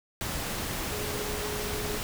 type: tone in noise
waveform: sine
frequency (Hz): 418.7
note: G#4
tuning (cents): +14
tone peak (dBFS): -36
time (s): 0.92-1.97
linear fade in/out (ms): 0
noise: pink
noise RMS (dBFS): -33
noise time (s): 0.21-2.03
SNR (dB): -6
effects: none